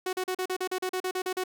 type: tone bursts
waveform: sawtooth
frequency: 370 Hz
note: F#4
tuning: in tune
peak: -24 dBFS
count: 13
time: 0.06-1.438 s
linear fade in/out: 5 ms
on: 70 ms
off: 39 ms
effects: none